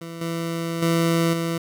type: tone with level steps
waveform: 20% pulse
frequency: 166.6 Hz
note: E3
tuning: 19 cents sharp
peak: -28 / -20 / -13 / -18 dBFS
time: 0.01-1.58 s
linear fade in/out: 5 ms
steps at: 0.21 / 0.82 / 1.33 s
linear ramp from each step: 5 ms
effects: none